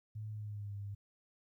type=tone with pitch glide; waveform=sine; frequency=107.5 to 100.88 Hz; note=A2 to G#2; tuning=-40 to -50 cents; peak=-40 dBFS; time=0.15-0.95 s; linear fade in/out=10 ms; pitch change=-110 cents; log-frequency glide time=0.3-0.74 s; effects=13-bit